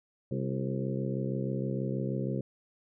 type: harmonic tone with a mistuned harmonic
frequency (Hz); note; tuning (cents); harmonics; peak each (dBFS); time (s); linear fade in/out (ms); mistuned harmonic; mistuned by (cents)
66.3; C2; +23; 2 / 3 / 4 / 5 / 6 / 7 / 8; -33 / -35 / -40 / -40 / -40 / -42 / -41; 0.31-2.41; 5; 5; +55
effects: none